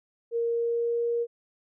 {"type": "tone with pitch glide", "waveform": "sine", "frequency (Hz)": [466.2, 470.5], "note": ["A#4", "A#4"], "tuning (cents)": [0, 16], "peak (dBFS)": -24, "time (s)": [0.31, 1.27], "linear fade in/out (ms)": 50, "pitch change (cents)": 16, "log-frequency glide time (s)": [0.45, 1.04], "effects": []}